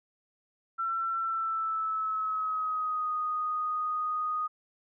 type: tone with pitch glide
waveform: sine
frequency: 1346 to 1241.4 Hz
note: E6 to D#6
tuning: +36 to -4 cents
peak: -28 dBFS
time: 0.78-4.48 s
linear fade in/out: 20 ms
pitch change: -140 cents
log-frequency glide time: 1.18-3.12 s
effects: none